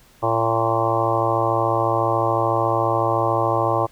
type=harmonic tone with a mistuned harmonic; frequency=113.9 Hz; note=A#2; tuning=40 cents flat; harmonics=1 / 3 / 4 / 5 / 6 / 7 / 8 / 9 / 10; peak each=-26 / -26 / -28 / -24 / -26 / -25 / -28 / -24 / -29 dBFS; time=0.22-3.87 s; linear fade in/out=20 ms; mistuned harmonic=9; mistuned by=+35 cents; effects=pink hiss -53 dBFS RMS until 3.91 s